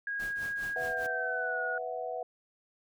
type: tone with pitch glide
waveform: sine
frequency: 1639 to 1451.8 Hz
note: G#6 to F#6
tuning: -23 to -33 cents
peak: -32 dBFS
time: 0.07-1.78 s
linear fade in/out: 2 ms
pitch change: -210 cents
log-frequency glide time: 0.8-1.61 s
type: noise with tremolo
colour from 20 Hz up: pink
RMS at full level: -45 dBFS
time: 0.19-1.07 s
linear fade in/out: 10 ms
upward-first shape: triangle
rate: 4.9 Hz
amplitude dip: 100%
type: chord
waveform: sine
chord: B suspended fourth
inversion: none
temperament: equal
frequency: 493.9 / 659.3 / 740 Hz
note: B4 / E5 / F#5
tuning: 0 / 0 / 0 cents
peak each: -38 dBFS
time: 0.76-2.23 s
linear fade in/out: 2 ms
effects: none